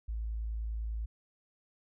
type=tone; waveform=sine; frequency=55 Hz; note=A1; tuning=in tune; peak=-33 dBFS; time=0.08-1.06 s; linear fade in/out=10 ms; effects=none